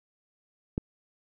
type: click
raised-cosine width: 3 ms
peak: -15 dBFS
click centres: 0.779 s
effects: none